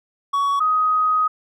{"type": "tone pair in turn", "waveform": ["triangle", "sine"], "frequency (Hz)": [1123, 1254.9], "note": ["C#6", "D#6"], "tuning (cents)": [22, 14], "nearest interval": "major second", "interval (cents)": 192, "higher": "second", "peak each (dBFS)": -15, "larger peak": "neither", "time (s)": [[0.33, 0.6], [0.6, 1.28]], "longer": "second", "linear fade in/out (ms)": 10, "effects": []}